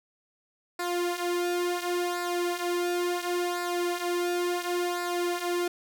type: tone with flanger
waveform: sawtooth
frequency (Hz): 352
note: F4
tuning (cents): +14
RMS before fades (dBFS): -29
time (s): 0.79-5.68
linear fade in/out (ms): 5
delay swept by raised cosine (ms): 0.32 to 4.72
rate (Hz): 0.71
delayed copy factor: -0.7
effects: none